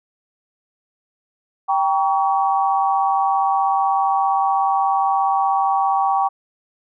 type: chord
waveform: sine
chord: G diminished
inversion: none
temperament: just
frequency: 784 / 940.8 / 1128.9 Hz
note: G5 / Bb5 / Db6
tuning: 0 / +16 / +31 cents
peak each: -17 / -23 / -21 dBFS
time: 1.68-6.29 s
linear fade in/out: 20 ms
effects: none